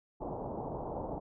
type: low-pass noise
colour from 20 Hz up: white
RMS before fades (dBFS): -39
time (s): 0.2-1.2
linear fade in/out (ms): 20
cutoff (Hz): 910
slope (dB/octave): 48
effects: none